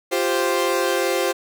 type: chord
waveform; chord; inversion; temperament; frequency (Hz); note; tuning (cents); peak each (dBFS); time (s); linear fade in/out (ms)
sawtooth; F suspended second; none; equal; 349.2 / 392 / 523.3; F4 / G4 / C5; 0 / 0 / 0; -20 / -20 / -18; 0.11-1.33; 20
effects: none